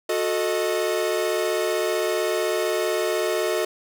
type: chord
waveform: 45% pulse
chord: D# diminished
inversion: first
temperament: equal with one note detuned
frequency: 364.3 / 440 / 622.3 Hz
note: F#4 / A4 / D#5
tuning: -27 / 0 / 0 cents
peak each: -26 dBFS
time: 0.09-3.65 s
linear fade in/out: 5 ms
effects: none